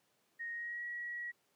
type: tone with pitch glide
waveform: sine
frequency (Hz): 1864.7 to 1917.1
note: A#6 to A#6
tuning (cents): 0 to +48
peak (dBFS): -39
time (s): 0.39-1.32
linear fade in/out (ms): 20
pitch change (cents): +48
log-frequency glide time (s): 0.51-0.84
effects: pink hiss -75 dBFS RMS until 1.55 s + high-pass 200 Hz 12 dB/octave